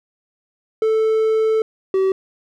triangle tone pair in turn, 440 / 382.1 Hz, A4 / G4, 0 / -44 cents, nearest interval major second, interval 244 cents, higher first, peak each -12 dBFS, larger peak neither, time 0.82-1.62 / 1.94-2.12 s, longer first, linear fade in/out 2 ms, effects none

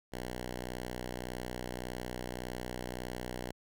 5% pulse tone, 61.74 Hz, B1, in tune, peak -27 dBFS, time 0.12-3.52 s, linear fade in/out 10 ms, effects none

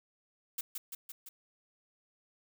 blue noise with echo, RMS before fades -36 dBFS, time 0.58-0.61 s, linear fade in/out 5 ms, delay 170 ms, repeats 4, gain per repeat -3 dB, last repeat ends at 1.29 s, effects none

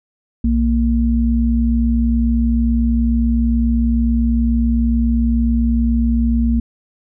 sine tone pair together, 61.1 / 231.8 Hz, B1 / A#3, -18 / -10 cents, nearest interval octave + major seventh, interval 2308 cents, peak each -15 dBFS, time 0.44-6.6 s, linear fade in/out 5 ms, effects none

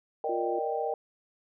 sine chord, Eb major seventh, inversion second, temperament equal, 466.2 / 587.3 / 622.3 / 784 Hz, Bb4 / D5 / Eb5 / G5, 0 / 0 / 0 / 0 cents, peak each -32 / -37 / -35 / -32 dBFS, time 0.24-0.94 s, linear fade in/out 2 ms
sine tone, 351.8 Hz, F4, 13 cents sharp, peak -32 dBFS, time 0.29-0.59 s, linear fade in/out 5 ms
effects none

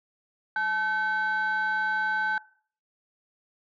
sine tone pair together, 862.2 / 1530 Hz, A5 / G6, -35 / -42 cents, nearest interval minor seventh, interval 993 cents, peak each -28 / -24 dBFS, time 0.56-2.38 s, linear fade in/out 2 ms, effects noise-tail reverb RT60 0.5 s tail -22 dB re dry + tanh soft clip ceiling -21 dBFS

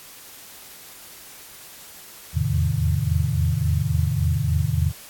sine tone cluster, 81 / 84.6 / 107.4 / 131.5 / 153.1 Hz, E2 / E2 / A2 / C3 / D#3, -30 / +45 / -41 / +9 / -28 cents, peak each -25 dBFS, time 2.33-4.93 s, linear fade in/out 50 ms, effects white hiss -43 dBFS RMS until 5.09 s + AAC 64 kbps

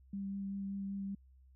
sine tone with vibrato, 197 Hz, G3, 9 cents sharp, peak -37 dBFS, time 0.13-1.15 s, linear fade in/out 5 ms, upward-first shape sine, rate 5.2 Hz, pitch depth 11 cents each way, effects added 65 Hz sine -59 dBFS peak until 1.55 s

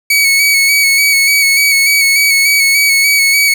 sawtooth tone with vibrato, 2236 Hz, C#7, 14 cents sharp, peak -4 dBFS, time 0.1-3.54 s, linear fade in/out 5 ms, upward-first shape square, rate 3.4 Hz, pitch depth 26 cents each way, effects none

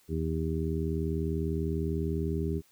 harmonic tone, 80 Hz, D#2, 49 cents sharp, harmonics 1 / 2 / 3 / 4 / 5, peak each -32 / -33 / -37 / -37 / -35 dBFS, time 0.08-2.62 s, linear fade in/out 50 ms, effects white hiss -64 dBFS RMS until 2.71 s

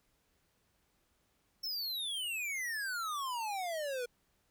square exponential sweep, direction down, 5430 to 474.2 Hz, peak -36 dBFS, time 1.63-4.06 s, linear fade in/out 10 ms, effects pink hiss -75 dBFS RMS until 4.5 s

